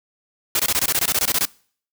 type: noise bursts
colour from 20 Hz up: white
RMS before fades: -19 dBFS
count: 14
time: 0.55-1.453 s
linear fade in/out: 2 ms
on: 45 ms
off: 21 ms
effects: noise-tail reverb RT60 0.5 s tail -24 dB re dry